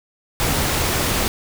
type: noise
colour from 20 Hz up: pink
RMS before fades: -20 dBFS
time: 0.4-1.28 s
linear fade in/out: 0 ms
effects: none